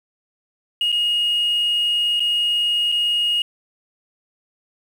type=tone with dropouts; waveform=sine; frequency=2869 Hz; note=F7; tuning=46 cents sharp; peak=-15 dBFS; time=0.81-3.42 s; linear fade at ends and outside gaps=2 ms; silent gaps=0.919-0.925 / 2.196-2.203 / 2.918-2.922 s; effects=tanh soft clip ceiling -14 dBFS + 7-bit